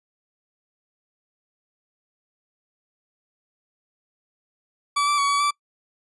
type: tone with pitch steps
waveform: 40% pulse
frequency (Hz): 1150 / 1165 / 1128 / 1138 / 1161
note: D6 / D6 / C#6 / C#6 / D6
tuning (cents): -37 / -14 / +30 / +45 / -20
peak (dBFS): -18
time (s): 4.96-5.51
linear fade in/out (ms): 10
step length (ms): 110
effects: noise-tail reverb RT60 0.1 s tail -24 dB re dry + resampled to 24000 Hz